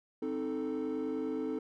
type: chord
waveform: triangle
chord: A diminished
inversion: first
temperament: equal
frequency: 261.6 / 311.1 / 440 Hz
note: C4 / Eb4 / A4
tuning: 0 / 0 / 0 cents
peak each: -34 dBFS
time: 0.22-1.59 s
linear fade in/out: 5 ms
effects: tanh soft clip ceiling -26 dBFS